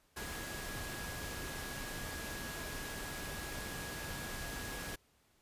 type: tone in noise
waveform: sine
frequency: 1661.2 Hz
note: G#6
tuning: in tune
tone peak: -48 dBFS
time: 0.16-4.96 s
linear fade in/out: 10 ms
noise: pink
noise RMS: -43 dBFS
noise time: 0.16-4.96 s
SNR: -8 dB
effects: pink hiss -71 dBFS RMS until 5.41 s + resampled to 32000 Hz